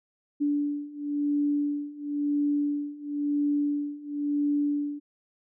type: beating tone pair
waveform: sine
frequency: 289.9 / 290.87 Hz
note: D4 / D4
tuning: -22 / -17 cents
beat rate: 0.97 Hz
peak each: -29 / -27 dBFS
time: 0.4-5 s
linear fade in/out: 20 ms
effects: none